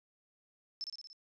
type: tone with echo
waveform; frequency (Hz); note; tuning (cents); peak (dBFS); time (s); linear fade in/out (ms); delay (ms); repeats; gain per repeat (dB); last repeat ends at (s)
sine; 5274; E8; 0; -36; 0.81-0.84; 0; 58; 5; -3; 1.13
effects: resampled to 24000 Hz